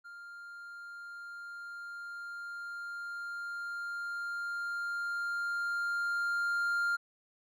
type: tone with level ramp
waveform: triangle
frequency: 1399 Hz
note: F6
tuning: 3 cents sharp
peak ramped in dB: -44 to -26 dBFS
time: 0.04-6.97 s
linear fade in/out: 20 ms
effects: none